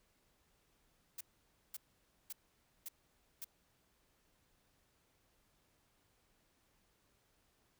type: noise bursts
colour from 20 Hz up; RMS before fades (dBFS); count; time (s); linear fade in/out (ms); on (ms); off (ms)
blue; -45; 5; 1.18-3.445; 5; 29; 530
effects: pink hiss -75 dBFS RMS until 7.79 s